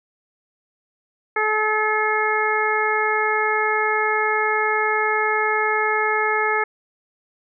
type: harmonic tone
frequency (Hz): 430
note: A4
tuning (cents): -40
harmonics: 1 / 2 / 3 / 4 / 5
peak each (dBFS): -24 / -24 / -24 / -24 / -24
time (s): 1.36-6.64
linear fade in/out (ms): 5
effects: none